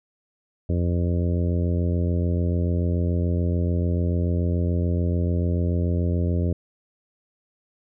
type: harmonic tone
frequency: 86.9 Hz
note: F2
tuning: 8 cents flat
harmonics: 1 / 2 / 3 / 4 / 5 / 6 / 7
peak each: -21 / -27 / -31 / -33 / -35 / -37 / -38 dBFS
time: 0.69-6.53 s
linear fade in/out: 5 ms
effects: none